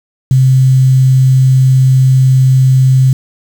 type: tone with quantisation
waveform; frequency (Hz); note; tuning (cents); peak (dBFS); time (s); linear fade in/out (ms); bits
sine; 130.81; C3; 0; -4; 0.31-3.13; 2; 5
effects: none